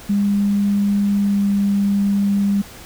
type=tone with pitch glide; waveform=sine; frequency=202.1 to 200.4 Hz; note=G#3 to G3; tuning=-47 to +38 cents; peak=-14 dBFS; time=0.09-2.62 s; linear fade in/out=10 ms; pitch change=-15 cents; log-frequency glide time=1.09-1.51 s; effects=pink hiss -39 dBFS RMS until 2.85 s